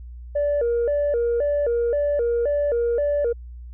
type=tone with vibrato; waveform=sine; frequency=523.3 Hz; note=C5; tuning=in tune; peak=-17 dBFS; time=0.35-3.33 s; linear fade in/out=10 ms; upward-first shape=square; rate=1.9 Hz; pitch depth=180 cents each way; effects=tanh soft clip ceiling -16 dBFS + added 60 Hz sine -35 dBFS peak until 3.73 s